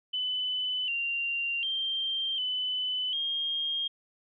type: tone with pitch steps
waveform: sine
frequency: 3008 / 2773 / 3164 / 3010 / 3229 Hz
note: F#7 / F7 / G7 / F#7 / G#7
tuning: +28 / -13 / +15 / +29 / -49 cents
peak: -28 dBFS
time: 0.13-3.88 s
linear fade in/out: 10 ms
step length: 750 ms
effects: none